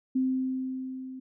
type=tone with level ramp; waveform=sine; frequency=260 Hz; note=C4; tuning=11 cents flat; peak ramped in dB=-22 to -38 dBFS; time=0.15-1.2 s; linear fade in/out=10 ms; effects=none